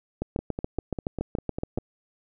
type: two click trains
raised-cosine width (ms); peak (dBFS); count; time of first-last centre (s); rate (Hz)
2; -17 / -14; 8 / 12; 0.39-1.784 / 0.22-1.776; 5.02 / 7.07
effects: none